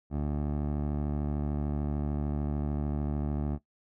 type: tone with low-pass filter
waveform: 15% pulse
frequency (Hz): 73.42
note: D2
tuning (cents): 0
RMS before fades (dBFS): -31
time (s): 0.1-3.59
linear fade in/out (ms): 50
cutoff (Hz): 640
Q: 0.73
effects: noise-tail reverb RT60 0.1 s tail -17 dB re dry